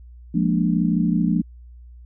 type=chord; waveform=sine; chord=Bb dominant seventh; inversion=second; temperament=equal; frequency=174.61 / 207.7 / 233.1 / 293.7 Hz; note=F3 / Ab3 / Bb3 / D4; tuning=0 / 0 / 0 / 0 cents; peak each=-20 / -23 / -23 / -25 dBFS; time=0.34-1.42 s; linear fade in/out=10 ms; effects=added 60 Hz sine -40 dBFS peak until 2.05 s